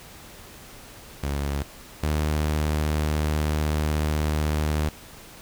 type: tone pair in turn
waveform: sawtooth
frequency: 70.8 / 76.14 Hz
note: C#2 / D#2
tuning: +37 / -37 cents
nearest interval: minor second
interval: 126 cents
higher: second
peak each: -21 / -18 dBFS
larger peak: second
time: 1.23-1.63 / 2.03-4.89 s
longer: second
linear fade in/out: 5 ms
effects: pink hiss -45 dBFS RMS until 5.41 s